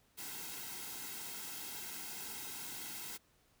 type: noise with comb filter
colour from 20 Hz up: white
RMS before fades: -45 dBFS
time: 0.17-3.18 s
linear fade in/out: 20 ms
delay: 1.7 ms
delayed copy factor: -0.75
effects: pink hiss -71 dBFS RMS until 3.6 s